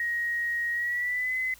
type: tone with pitch glide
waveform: sine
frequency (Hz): 1885 to 2032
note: A#6 to B6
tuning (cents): +19 to +49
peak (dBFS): -26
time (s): 0-1.54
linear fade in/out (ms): 2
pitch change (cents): +130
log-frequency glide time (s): 0.72-1.36
effects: added 60 Hz sine -58 dBFS peak until 1.59 s + white hiss -54 dBFS RMS until 1.59 s